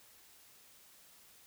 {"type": "silence", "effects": ["white hiss -61 dBFS RMS until 1.46 s"]}